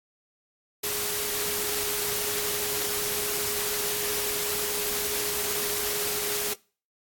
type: tone in noise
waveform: sine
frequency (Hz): 414.9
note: G#4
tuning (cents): -2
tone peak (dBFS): -36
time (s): 0.83-6.54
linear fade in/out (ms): 10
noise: white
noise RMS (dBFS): -29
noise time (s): 0.83-6.54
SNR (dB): -10
effects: noise-tail reverb RT60 0.4 s tail -24 dB re dry + AAC 64 kbps